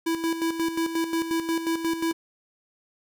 square tone with tremolo, 329.6 Hz, E4, in tune, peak -23 dBFS, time 0.06-2.13 s, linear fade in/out 10 ms, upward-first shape square, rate 5.6 Hz, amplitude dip 60%, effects none

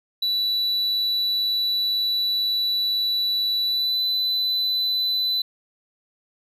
triangle tone with pitch glide, 3951 to 4002 Hz, B7 to B7, 0 to +22 cents, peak -19 dBFS, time 0.22-5.42 s, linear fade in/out 5 ms, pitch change +22 cents, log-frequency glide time 3.63-4.01 s, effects none

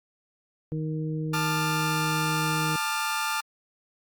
harmonic tone, 156.2 Hz, D#3, 7 cents sharp, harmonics 1 / 2 / 3, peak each -28 / -34 / -38 dBFS, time 0.72-2.76 s, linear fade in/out 0 ms
sawtooth chord, D minor, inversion second, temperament equal with one note detuned, 880 / 1197.3 / 1396.9 Hz, A5 / D6 / F6, 0 / +33 / 0 cents, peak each -27 dBFS, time 1.33-3.41 s, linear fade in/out 10 ms
effects Opus 48 kbps

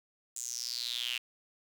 sawtooth tone with high-pass filter sweep, 120.7 Hz, B2, 39 cents flat, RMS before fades -37 dBFS, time 0.36-1.18 s, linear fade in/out 5 ms, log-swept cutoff 7400 to 2700 Hz, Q 6.8, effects none

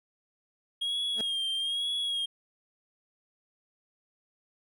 triangle tone with vibrato, 3262 Hz, G#7, 32 cents flat, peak -27 dBFS, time 0.81-2.26 s, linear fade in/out 10 ms, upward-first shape sine, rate 1.1 Hz, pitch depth 54 cents each way
20% pulse tone with exponential growth, 220 Hz, A3, in tune, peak -28 dBFS, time 1.13-1.21 s, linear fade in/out 2 ms, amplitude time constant 17 ms
effects none

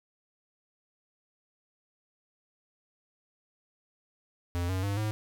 square tone with pitch steps, 87.31 / 93.58 / 100.29 / 107.49 Hz, F2 / F#2 / G2 / A2, 0 / +20 / +40 / -40 cents, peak -29 dBFS, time 4.55-5.11 s, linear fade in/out 0 ms, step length 140 ms, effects none

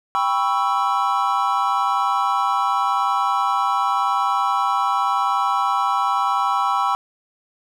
triangle chord, C# half-diminished seventh, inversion second, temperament equal with one note detuned, 793.1 / 987.8 / 1108.7 / 1318.5 Hz, G5 / B5 / C#6 / E6, +20 / 0 / 0 / 0 cents, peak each -21 dBFS, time 0.15-6.95 s, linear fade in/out 0 ms, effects none

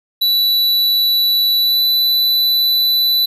square tone with pitch glide, 3951 to 3981 Hz, B7 to B7, 0 to +13 cents, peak -12 dBFS, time 0.21-3.26 s, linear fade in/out 10 ms, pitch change +13 cents, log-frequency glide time 1.59-1.83 s, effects 9-bit

